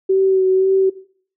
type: tone with vibrato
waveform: sine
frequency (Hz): 380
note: F#4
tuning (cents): +46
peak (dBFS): -11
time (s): 0.09-0.9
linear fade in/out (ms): 10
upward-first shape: sine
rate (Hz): 1.9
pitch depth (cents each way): 21
effects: noise-tail reverb RT60 0.5 s tail -17 dB re dry